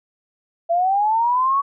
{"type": "linear sweep", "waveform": "sine", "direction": "up", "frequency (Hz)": [665, 1128], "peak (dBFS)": -15, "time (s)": [0.69, 1.62], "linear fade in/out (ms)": 20, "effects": []}